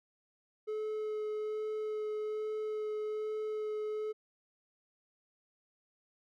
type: tone with vibrato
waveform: triangle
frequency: 428.7 Hz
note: A4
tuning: 45 cents flat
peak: -32 dBFS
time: 0.67-4.13 s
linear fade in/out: 20 ms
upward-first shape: sine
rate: 1.2 Hz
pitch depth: 9 cents each way
effects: none